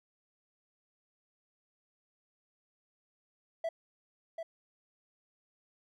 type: tone with echo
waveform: triangle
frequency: 659.3 Hz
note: E5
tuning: in tune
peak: -29 dBFS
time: 3.64-3.69 s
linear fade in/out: 5 ms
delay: 740 ms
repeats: 1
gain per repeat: -6 dB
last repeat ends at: 4.43 s
effects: none